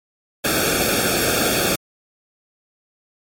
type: noise with comb filter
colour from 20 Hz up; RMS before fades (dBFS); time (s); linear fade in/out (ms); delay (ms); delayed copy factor
pink; -19; 0.44-1.76; 10; 1; -1
effects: MP3 64 kbps